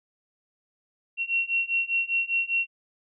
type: beating tone pair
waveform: sine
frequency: 2729 / 2734 Hz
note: F7 / F7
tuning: -41 / -37 cents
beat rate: 5 Hz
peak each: -27 / -26 dBFS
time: 1.17-2.67 s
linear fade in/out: 50 ms
effects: none